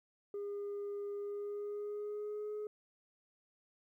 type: tone with pitch glide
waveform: sine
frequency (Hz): 406.4 to 421.7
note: G#4 to G#4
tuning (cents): -38 to +26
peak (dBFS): -36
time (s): 0.34-2.67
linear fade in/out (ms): 2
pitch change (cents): +64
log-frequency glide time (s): 1.15-2.52
effects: tanh soft clip ceiling -37 dBFS + 13-bit

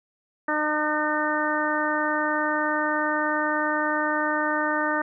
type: harmonic tone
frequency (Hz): 303.3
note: D#4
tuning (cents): -44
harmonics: 1 / 2 / 3 / 4 / 5 / 6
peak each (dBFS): -29 / -29 / -29 / -29 / -29 / -29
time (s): 0.48-5.02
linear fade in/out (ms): 5
effects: none

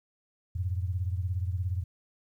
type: beating tone pair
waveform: sine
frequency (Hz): 88 / 105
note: F2 / G#2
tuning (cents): +14 / +19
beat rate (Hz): 17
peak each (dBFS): -29 / -34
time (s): 0.55-1.84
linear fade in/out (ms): 10
effects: 11-bit

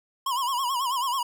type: tone with vibrato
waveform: square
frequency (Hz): 1027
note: C6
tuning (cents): -33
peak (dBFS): -25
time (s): 0.26-1.23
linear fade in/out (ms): 5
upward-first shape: sine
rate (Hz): 9.2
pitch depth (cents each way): 130
effects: none

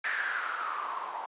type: noise with low-pass filter sweep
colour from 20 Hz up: blue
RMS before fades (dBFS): -34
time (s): 0.04-1.26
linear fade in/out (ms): 5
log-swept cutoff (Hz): 1800 to 900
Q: 6.7
effects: high-pass 400 Hz 12 dB/octave + resampled to 8000 Hz

